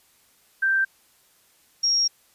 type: tone pair in turn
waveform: sine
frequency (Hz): 1568 / 5588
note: G6 / F8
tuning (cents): 0 / 0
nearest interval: octave + minor seventh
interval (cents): 2200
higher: second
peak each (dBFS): -18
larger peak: neither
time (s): 0.62-0.85 / 1.83-2.08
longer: second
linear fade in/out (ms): 10
effects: white hiss -60 dBFS RMS until 2.34 s + resampled to 32000 Hz